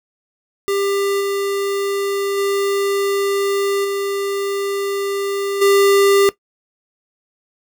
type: tone with level steps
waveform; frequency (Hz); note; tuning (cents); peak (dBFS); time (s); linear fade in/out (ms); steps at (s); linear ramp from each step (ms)
square; 397.7; G4; +25; -17 / -19 / -17 / -20 / -11; 0.68-6.29; 0; 1.2 / 2.37 / 3.84 / 5.61; 10
effects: noise-tail reverb RT60 0.1 s tail -17 dB re dry